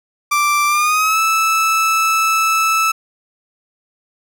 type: tone with pitch glide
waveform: 30% pulse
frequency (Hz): 1174.7 to 1311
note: D6 to E6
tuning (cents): 0 to -10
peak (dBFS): -10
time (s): 0.31-2.92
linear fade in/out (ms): 10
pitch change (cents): +190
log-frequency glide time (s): 0.67-1.19
effects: none